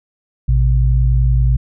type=tone pair together; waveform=sine; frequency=56.47 / 127 Hz; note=A1 / B2; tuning=+46 / +49 cents; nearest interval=octave + major second; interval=1403 cents; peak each=-11 / -15 dBFS; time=0.48-1.57 s; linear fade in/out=10 ms; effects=none